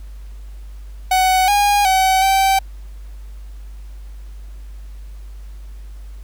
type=tone with pitch steps; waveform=45% pulse; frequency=748 / 817 / 758 / 774 Hz; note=F#5 / G#5 / F#5 / G5; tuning=+19 / -29 / +42 / -22 cents; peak=-12 dBFS; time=1.11-2.59 s; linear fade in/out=5 ms; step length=370 ms; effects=added 50 Hz sine -31 dBFS peak until 6.23 s + pink hiss -53 dBFS RMS until 6.23 s